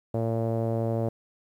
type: tone with low-pass filter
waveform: sawtooth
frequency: 113.9 Hz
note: A#2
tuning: 40 cents flat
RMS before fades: -27 dBFS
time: 0.14-1.09 s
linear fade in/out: 5 ms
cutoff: 590 Hz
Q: 3.1
effects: 10-bit